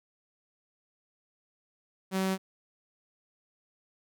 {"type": "tone", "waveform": "sawtooth", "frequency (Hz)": 190, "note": "F#3", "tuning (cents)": 46, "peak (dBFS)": -23, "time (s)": [2.11, 2.38], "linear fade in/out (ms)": 50, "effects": []}